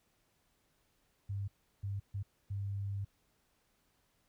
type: tone bursts at uneven times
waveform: sine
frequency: 99.5 Hz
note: G2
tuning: 26 cents sharp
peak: -35 dBFS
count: 4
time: 1.29-1.48 / 1.83-2 / 2.14-2.23 / 2.5-3.05 s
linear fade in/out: 10 ms
effects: pink hiss -75 dBFS RMS until 4.28 s